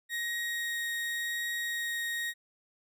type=tone with vibrato; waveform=35% pulse; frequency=1879 Hz; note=A#6; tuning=13 cents sharp; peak=-30 dBFS; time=0.09-2.34 s; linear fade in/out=50 ms; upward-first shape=triangle; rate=0.89 Hz; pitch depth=8 cents each way; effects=none